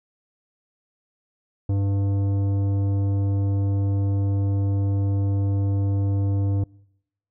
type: tone with tanh clipping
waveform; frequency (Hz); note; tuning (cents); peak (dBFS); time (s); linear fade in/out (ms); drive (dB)
sine; 99.1; G2; +19; -21; 1.69-6.64; 5; 12
effects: noise-tail reverb RT60 0.8 s tail -25 dB re dry